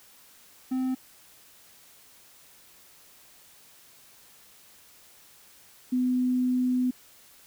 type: tone pair in turn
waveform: triangle / sine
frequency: 258.4 / 251.8 Hz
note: C4 / B3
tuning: -21 / +34 cents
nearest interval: unison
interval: 45 cents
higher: first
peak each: -23 / -22 dBFS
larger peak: second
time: 0.71-0.95 / 5.92-6.91 s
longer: second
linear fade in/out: 10 ms
effects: white hiss -55 dBFS RMS until 7.46 s